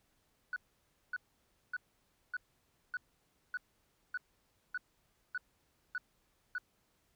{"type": "tone bursts", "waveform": "sine", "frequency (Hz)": 1480, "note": "F#6", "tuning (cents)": 0, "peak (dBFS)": -33, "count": 11, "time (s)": [0.53, 6.582], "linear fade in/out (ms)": 2, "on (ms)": 32, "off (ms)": 570, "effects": ["tanh soft clip ceiling -31 dBFS", "pink hiss -75 dBFS RMS until 7.15 s"]}